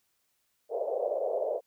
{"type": "band-pass noise", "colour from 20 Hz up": "white", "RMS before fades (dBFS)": -31, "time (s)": [0.69, 1.61], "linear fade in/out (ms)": 50, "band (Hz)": [470, 630], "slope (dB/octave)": 48, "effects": ["white hiss -75 dBFS RMS until 1.66 s"]}